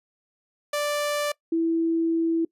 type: tone pair in turn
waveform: sawtooth / sine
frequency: 587.3 / 329.6 Hz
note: D5 / E4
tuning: 0 / 0 cents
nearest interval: minor seventh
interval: 1000 cents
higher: first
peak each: -20 dBFS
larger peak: neither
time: 0.73-1.32 / 1.52-2.45 s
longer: second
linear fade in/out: 5 ms
effects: noise-tail reverb RT60 0.1 s tail -22 dB re dry + resampled to 32000 Hz